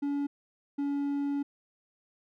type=tone pair in turn; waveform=triangle; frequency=284.5 / 283.4 Hz; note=C#4 / C#4; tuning=+45 / +38 cents; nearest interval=unison; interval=7 cents; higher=first; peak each=-26 dBFS; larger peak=neither; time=0.02-0.27 / 0.78-1.43 s; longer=second; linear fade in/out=10 ms; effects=none